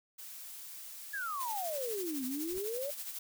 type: noise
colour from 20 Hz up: blue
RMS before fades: -47 dBFS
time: 0.18-2.02 s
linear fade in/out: 10 ms
type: exponential two-way sweep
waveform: sine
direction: down then up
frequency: 1713 to 247.9 to 592 Hz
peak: -35 dBFS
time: 1.13-2.91 s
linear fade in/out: 10 ms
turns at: 2.25 s
type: noise with tremolo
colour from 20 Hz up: blue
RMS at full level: -40 dBFS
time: 1.4-3.19 s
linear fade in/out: 5 ms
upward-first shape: sine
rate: 12 Hz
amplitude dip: 55%
type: noise with exponential growth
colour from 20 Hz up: brown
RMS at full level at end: -44 dBFS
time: 2.42-2.58 s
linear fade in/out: 0 ms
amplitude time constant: 33 ms
effects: none